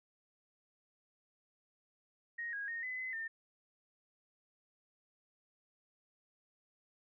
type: tone with pitch steps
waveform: sine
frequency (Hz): 1871 / 1642 / 1851 / 2016 / 2034 / 1808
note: A#6 / G#6 / A#6 / B6 / C7 / A6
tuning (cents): +6 / -20 / -13 / +35 / -50 / +47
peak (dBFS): -38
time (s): 2.38-3.28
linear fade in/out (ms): 10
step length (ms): 150
effects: none